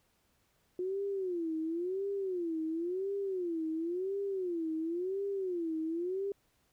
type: tone with vibrato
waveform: sine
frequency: 356.1 Hz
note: F4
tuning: 34 cents sharp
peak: -32 dBFS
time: 0.79-6.32 s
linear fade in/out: 2 ms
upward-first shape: sine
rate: 0.95 Hz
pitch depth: 200 cents each way
effects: pink hiss -73 dBFS RMS until 6.72 s